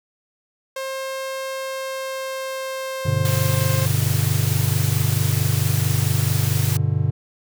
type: tone with pitch glide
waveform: sawtooth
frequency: 532 to 528 Hz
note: C5 to C5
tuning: +29 to +16 cents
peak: -22 dBFS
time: 0.76-3.86 s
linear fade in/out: 5 ms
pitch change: -13 cents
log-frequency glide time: 1.56-3.07 s
type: chord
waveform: triangle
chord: G major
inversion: none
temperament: just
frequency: 98 / 122.5 / 147 Hz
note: G2 / B2 / D3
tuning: 0 / -14 / +2 cents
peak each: -20 dBFS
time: 3.05-7.11 s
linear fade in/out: 10 ms
type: noise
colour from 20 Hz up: white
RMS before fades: -28 dBFS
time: 3.25-6.77 s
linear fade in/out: 2 ms
effects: none

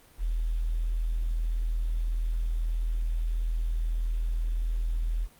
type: tone with quantisation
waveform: sine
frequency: 40.81 Hz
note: E1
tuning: 17 cents flat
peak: -25 dBFS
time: 0.18-5.28 s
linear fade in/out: 50 ms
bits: 9
effects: pink hiss -57 dBFS RMS until 5.39 s + Opus 32 kbps

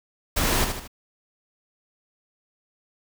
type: noise with echo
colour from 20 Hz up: pink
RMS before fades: -23 dBFS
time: 0.36-0.65 s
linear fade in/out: 10 ms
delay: 76 ms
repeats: 3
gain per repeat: -6 dB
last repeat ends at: 0.878 s
effects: none

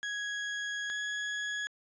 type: tone pair in turn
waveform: 35% pulse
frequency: 1661.2 / 1676.6 Hz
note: G#6 / G#6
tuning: 0 / +16 cents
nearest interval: unison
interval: 16 cents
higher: second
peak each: -32 / -31 dBFS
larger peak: second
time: 0.03-0.9 / 0.9-1.67 s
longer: first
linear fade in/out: 0 ms
effects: resampled to 16000 Hz

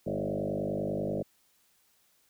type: tone with frequency modulation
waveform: sine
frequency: 376.1 Hz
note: F#4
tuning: 28 cents sharp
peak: -29 dBFS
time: 0.06-1.23 s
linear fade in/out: 10 ms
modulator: 50.2 Hz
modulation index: 5
effects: white hiss -68 dBFS RMS until 2.29 s

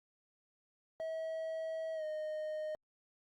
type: tone with pitch glide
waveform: triangle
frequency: 644 to 617.1 Hz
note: E5 to D#5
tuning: -41 to -14 cents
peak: -35 dBFS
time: 1-2.75 s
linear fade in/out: 0 ms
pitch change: -73 cents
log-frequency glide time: 1.94-2.04 s
effects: Opus 48 kbps

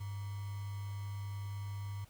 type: tone with sample-and-hold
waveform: sine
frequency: 100.1 Hz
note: G2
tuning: 37 cents sharp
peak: -38 dBFS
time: 0-2.05 s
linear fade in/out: 10 ms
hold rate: 1050 Hz
effects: pink hiss -64 dBFS RMS until 2.09 s

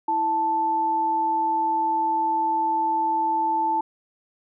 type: tone pair together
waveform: sine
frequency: 328.5 / 880 Hz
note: E4 / A5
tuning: -6 / 0 cents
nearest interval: octave + perfect fourth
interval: 1706 cents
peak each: -31 / -20 dBFS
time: 0.08-3.81 s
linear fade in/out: 5 ms
effects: none

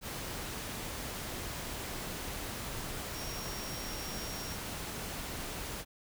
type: tone in noise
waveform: sine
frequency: 5588 Hz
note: F8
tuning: in tune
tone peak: -45 dBFS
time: 3.12-4.58 s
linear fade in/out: 50 ms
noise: pink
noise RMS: -40 dBFS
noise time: 0.01-5.85 s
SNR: -8 dB
effects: none

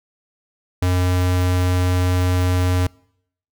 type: tone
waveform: square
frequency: 90.5 Hz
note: F#2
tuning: 38 cents flat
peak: -16 dBFS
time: 0.82-2.87 s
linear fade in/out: 5 ms
effects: noise-tail reverb RT60 0.7 s tail -25 dB re dry

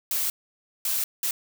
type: noise bursts at uneven times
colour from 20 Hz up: blue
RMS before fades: -26 dBFS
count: 3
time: 0.11-0.3 / 0.85-1.04 / 1.23-1.31 s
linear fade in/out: 2 ms
effects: none

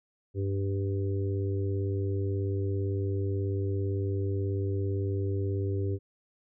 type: harmonic tone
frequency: 98.1 Hz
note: G2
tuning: 2 cents sharp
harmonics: 1 / 3 / 4 / 5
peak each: -28 / -38 / -34 / -43 dBFS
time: 0.34-5.99 s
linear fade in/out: 50 ms
effects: none

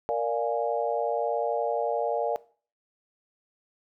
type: chord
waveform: sine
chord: Bb dominant seventh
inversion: none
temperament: equal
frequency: 466.2 / 587.3 / 698.5 / 830.6 Hz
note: Bb4 / D5 / F5 / Ab5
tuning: 0 / 0 / 0 / 0 cents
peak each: -29 / -29 / -30 / -32 dBFS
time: 0.09-2.36 s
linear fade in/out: 0 ms
effects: noise-tail reverb RT60 0.4 s tail -19 dB re dry

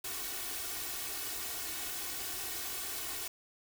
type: noise with comb filter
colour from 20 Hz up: white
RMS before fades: -39 dBFS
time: 0.04-3.28 s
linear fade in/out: 5 ms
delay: 2.7 ms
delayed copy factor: +0.85
effects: none

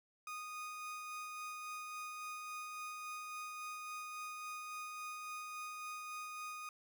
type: tone with tremolo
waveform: 30% pulse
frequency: 1238 Hz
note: D#6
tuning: 9 cents flat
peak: -40 dBFS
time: 0.27-6.69 s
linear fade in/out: 2 ms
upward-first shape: sine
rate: 3.6 Hz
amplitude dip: 25%
effects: none

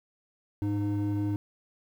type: tone pair together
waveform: triangle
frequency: 103.8 / 305.7 Hz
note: G#2 / D#4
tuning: 0 / -30 cents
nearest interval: octave + perfect fifth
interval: 1870 cents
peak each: -26 dBFS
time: 0.62-1.36 s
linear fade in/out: 0 ms
effects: tanh soft clip ceiling -21 dBFS + 10-bit

